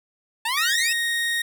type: exponential sweep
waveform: 15% pulse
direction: up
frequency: 875 to 2737 Hz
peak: -16 dBFS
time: 0.45-0.93 s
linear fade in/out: 5 ms
type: tone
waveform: 30% pulse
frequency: 1864.7 Hz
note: A#6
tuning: in tune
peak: -19 dBFS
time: 0.57-1.42 s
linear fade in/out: 5 ms
effects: none